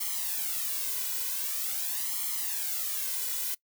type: noise with flanger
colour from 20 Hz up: blue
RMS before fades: -32 dBFS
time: 0-3.55 s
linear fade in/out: 10 ms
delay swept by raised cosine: 0.94 to 2.04 ms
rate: 0.45 Hz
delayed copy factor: +0.85
effects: noise-tail reverb RT60 0.1 s tail -22 dB re dry